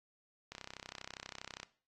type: click train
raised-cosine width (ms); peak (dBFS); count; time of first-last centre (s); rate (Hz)
0.2; -27; 37; 0.52-1.631; 32.4
effects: noise-tail reverb RT60 0.4 s tail -17 dB re dry + AAC 32 kbps